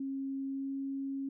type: tone with pitch glide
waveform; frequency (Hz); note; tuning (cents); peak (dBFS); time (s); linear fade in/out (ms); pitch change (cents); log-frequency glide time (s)
sine; 271.1 to 272.8; C#4 to C#4; -38 to -28; -34; 0-1.29; 5; +10; 0.49-0.72
effects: none